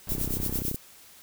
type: noise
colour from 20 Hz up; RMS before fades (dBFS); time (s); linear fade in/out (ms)
brown; -37; 0.07-0.62; 2
type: noise with tremolo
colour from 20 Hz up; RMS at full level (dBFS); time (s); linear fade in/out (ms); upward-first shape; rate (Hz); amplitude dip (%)
violet; -29; 0.09-0.76; 0; sine; 9; 75
type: click train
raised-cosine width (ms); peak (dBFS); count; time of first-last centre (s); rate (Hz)
3; -20; 21; 0.12-0.745; 32
effects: white hiss -52 dBFS RMS until 1.22 s